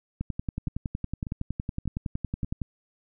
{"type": "two click trains", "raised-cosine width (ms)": 5, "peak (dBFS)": [-17, -22], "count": [27, 4], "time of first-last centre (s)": [[0.21, 2.617], [0.68, 2.445]], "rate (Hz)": [10.8, 1.7], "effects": []}